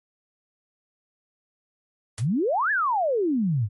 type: noise with exponential decay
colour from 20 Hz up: white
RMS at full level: -31 dBFS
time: 2.18-2.27 s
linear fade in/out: 1 ms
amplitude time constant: 19 ms
type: exponential two-way sweep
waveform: sine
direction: up then down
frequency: 94.9 to 1783 to 94.9 Hz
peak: -20 dBFS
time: 2.18-3.69 s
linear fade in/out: 50 ms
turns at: 2.71 s
effects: MP3 48 kbps